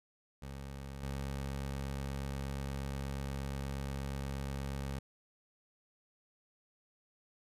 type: tone with level steps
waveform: 20% pulse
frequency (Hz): 68.4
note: C#2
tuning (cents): -23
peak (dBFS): -38 / -32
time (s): 0.42-4.99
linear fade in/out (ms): 5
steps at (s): 1.03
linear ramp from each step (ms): 5
effects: resampled to 32000 Hz